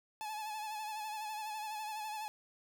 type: tone with vibrato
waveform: 45% pulse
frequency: 857 Hz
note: A5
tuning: 46 cents flat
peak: -39 dBFS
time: 0.21-2.28 s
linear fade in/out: 0 ms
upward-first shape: sine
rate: 12 Hz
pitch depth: 43 cents each way
effects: none